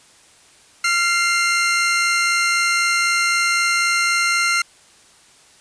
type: tone pair together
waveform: sawtooth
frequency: 1378.7 / 2100 Hz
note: F6 / C7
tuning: -23 / +6 cents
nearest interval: perfect fifth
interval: 729 cents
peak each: -15 dBFS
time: 0.84-4.62 s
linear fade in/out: 5 ms
effects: white hiss -50 dBFS RMS until 5.6 s + resampled to 22050 Hz